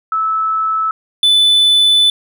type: tone pair in turn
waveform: sine / triangle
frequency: 1306 / 3498 Hz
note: E6 / A7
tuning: -17 / -11 cents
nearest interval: octave + perfect fourth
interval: 1706 cents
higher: second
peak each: -13 / -6 dBFS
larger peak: second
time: 0.12-0.91 / 1.23-2.1 s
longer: second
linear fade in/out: 2 ms
effects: none